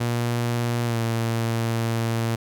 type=tone with pitch glide; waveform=sawtooth; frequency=118.9 to 114.85 Hz; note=A#2 to A#2; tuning=+35 to -25 cents; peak=-18 dBFS; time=0-2.36 s; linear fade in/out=10 ms; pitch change=-60 cents; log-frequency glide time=0.85-0.98 s; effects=none